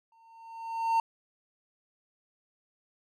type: tone with exponential growth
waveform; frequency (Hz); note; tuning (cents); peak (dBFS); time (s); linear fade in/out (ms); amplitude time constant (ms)
triangle; 910; A#5; -42; -19; 0.12-1; 2; 190
effects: none